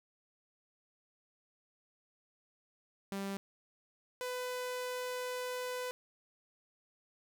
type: tone pair in turn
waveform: sawtooth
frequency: 196.8 / 500.2 Hz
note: G3 / B4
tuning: +7 / +22 cents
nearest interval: octave + major third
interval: 1615 cents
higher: second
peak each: -33 / -33 dBFS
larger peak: neither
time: 3.12-3.37 / 4.21-5.91 s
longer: second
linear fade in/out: 0 ms
effects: none